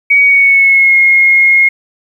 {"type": "tone with pitch glide", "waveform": "sine", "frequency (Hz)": [2255, 2151], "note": ["C#7", "C7"], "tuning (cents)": [29, 47], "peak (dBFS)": -4, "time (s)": [0.1, 1.69], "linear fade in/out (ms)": 10, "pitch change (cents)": -82, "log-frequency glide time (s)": [0.21, 0.97], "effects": ["7-bit"]}